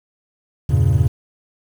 triangle chord, E diminished seventh, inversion none, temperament equal, 82.41 / 98 / 116.54 / 138.59 Hz, E2 / G2 / Bb2 / Db3, 0 / 0 / 0 / 0 cents, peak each -16 dBFS, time 0.69-1.08 s, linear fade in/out 10 ms, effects 7-bit

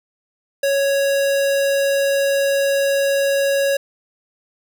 square tone, 554.4 Hz, C#5, in tune, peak -16 dBFS, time 0.63-3.77 s, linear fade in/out 5 ms, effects none

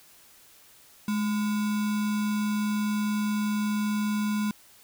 sine tone with sample-and-hold, 210.5 Hz, G#3, 24 cents sharp, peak -24 dBFS, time 1.08-4.51 s, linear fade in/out 2 ms, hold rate 1225 Hz, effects white hiss -55 dBFS RMS until 4.83 s

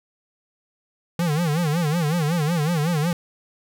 square tone with vibrato, 160.6 Hz, E3, 45 cents flat, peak -20 dBFS, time 1.19-3.13 s, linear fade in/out 2 ms, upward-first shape sine, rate 5.4 Hz, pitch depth 170 cents each way, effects none

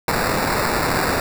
violet noise with sample-and-hold, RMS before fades -20 dBFS, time 0.08-1.2 s, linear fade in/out 2 ms, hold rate 3150 Hz, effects none

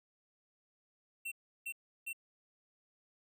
square tone bursts, 2708 Hz, E7, 46 cents sharp, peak -39 dBFS, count 3, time 1.25-2.131 s, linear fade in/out 10 ms, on 67 ms, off 340 ms, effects none

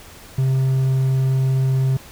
triangle tone, 132.3 Hz, C3, 20 cents sharp, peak -13 dBFS, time 0.38-1.97 s, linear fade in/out 5 ms, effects pink hiss -42 dBFS RMS until 2.11 s

